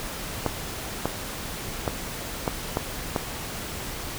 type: clicks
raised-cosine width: 1 ms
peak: -9 dBFS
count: 6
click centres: 0.463 / 1.056 / 1.878 / 2.478 / 2.771 / 3.162 s
effects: pink hiss -34 dBFS RMS until 4.18 s